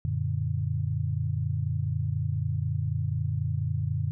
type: chord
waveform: sine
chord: Gb augmented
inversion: none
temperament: equal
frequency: 92.5 / 116.54 / 146.83 Hz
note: Gb2 / Bb2 / D3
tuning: 0 / 0 / 0 cents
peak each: -30 dBFS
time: 0.05-4.11 s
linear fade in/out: 0 ms
effects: none